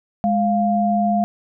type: tone pair together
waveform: sine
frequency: 207.7 / 698.6 Hz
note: G#3 / F5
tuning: 0 / 0 cents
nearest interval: octave + major sixth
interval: 2100 cents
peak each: -18 dBFS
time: 0.24-1.24 s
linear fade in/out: 0 ms
effects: none